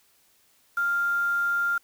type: tone with quantisation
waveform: sine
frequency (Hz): 1396.9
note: F6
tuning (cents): 0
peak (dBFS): -22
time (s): 0.77-1.78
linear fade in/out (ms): 5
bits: 7
effects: white hiss -63 dBFS RMS until 1.83 s